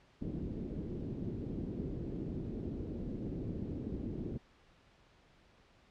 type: low-pass noise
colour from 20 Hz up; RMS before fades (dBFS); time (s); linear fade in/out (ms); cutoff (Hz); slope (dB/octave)
white; -40; 0.21-4.38; 10; 340; 24
effects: pink hiss -65 dBFS RMS until 5.9 s + low-pass 4000 Hz 12 dB/octave